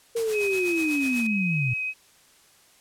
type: linear sweep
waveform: sine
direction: down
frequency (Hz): 468.6 to 116.54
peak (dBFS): -23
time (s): 0.15-1.74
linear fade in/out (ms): 10
type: noise with tremolo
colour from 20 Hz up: white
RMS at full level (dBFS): -35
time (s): 0.16-1.27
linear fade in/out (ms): 5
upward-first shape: sine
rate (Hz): 8.1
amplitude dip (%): 60
type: tone with vibrato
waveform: sine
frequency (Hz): 2531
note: D#7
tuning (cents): +29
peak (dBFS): -26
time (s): 0.32-1.94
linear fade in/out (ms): 50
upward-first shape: sine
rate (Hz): 5.1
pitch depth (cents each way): 10
effects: white hiss -57 dBFS RMS until 2.8 s + low-pass 11000 Hz 12 dB/octave